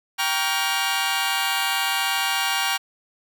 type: chord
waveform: 15% pulse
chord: G half-diminished seventh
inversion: none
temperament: just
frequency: 784 / 940.8 / 1128.9 / 1411.2 Hz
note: G5 / Bb5 / Db6 / F6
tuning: 0 / +16 / +31 / +18 cents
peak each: -19 / -21 / -22 / -22 dBFS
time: 0.18-2.78 s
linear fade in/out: 20 ms
effects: none